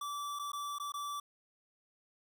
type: tone with dropouts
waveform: square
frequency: 1160 Hz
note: D6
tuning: 22 cents flat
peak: -38 dBFS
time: 0.01-1.2 s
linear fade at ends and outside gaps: 5 ms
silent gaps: 0.39-0.394 / 0.519-0.531 / 0.785-0.798 / 0.921-0.939 s
effects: none